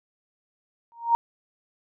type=tone with exponential growth; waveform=sine; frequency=932.3 Hz; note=A#5; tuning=in tune; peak=-13 dBFS; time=0.92-1.15 s; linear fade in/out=0 ms; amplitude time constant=48 ms; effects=none